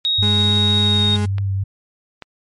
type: tone with pitch glide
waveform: sine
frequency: 3770 to 3725 Hz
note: A#7 to A#7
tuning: +19 to -2 cents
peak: -15 dBFS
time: 0.05-1.16 s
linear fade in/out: 0 ms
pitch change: -21 cents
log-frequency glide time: 0.81-1.04 s
type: tone with vibrato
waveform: sine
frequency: 98 Hz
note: G2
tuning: in tune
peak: -17 dBFS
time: 0.18-1.64 s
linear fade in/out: 10 ms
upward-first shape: sine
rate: 3.5 Hz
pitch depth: 22 cents each way
type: tone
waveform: 35% pulse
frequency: 207.7 Hz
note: G#3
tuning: in tune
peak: -19 dBFS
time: 0.22-1.26 s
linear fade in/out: 10 ms
type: clicks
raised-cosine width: 0.3 ms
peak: -16 dBFS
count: 2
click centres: 1.383 / 2.223 s
effects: MP3 48 kbps